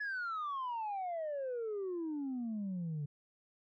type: exponential sweep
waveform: sine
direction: down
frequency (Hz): 1721 to 141.9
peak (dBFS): -34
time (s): 0-3.06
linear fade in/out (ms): 10
effects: tanh soft clip ceiling -34 dBFS